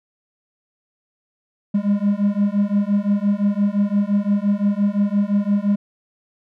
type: beating tone pair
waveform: triangle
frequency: 200.3 / 206.1 Hz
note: G3 / G#3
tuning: +38 / -13 cents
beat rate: 5.8 Hz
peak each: -17 dBFS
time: 1.74-5.76 s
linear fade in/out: 10 ms
effects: none